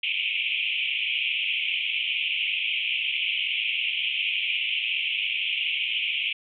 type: band-pass noise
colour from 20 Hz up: pink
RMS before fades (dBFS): -27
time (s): 0.03-6.33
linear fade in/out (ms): 5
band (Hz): 2300 to 3200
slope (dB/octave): 96
effects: none